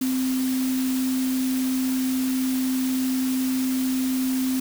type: tone in noise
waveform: sine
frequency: 259.2 Hz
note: C4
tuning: 16 cents flat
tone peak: -21 dBFS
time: 0.01-4.6 s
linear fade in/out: 5 ms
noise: white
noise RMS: -34 dBFS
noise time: 0.01-4.6 s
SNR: +10 dB
effects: none